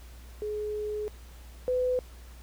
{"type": "tone pair in turn", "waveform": "sine", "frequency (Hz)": [422.3, 503.3], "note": ["G#4", "B4"], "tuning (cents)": [29, 33], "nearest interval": "minor third", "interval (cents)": 304, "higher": "second", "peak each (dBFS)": [-30, -24], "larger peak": "second", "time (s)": [[0.42, 1.08], [1.68, 1.99]], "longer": "first", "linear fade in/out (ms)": 0, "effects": ["added 60 Hz sine -45 dBFS peak until 2.42 s", "pink hiss -55 dBFS RMS until 2.42 s"]}